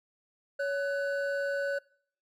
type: tone pair together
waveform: triangle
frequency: 560.7 / 1497 Hz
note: C#5 / F#6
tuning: +20 / +20 cents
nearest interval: octave + perfect fourth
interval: 1700 cents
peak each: -28 / -32 dBFS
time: 0.59-1.79 s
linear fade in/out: 10 ms
effects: noise-tail reverb RT60 0.6 s tail -24 dB re dry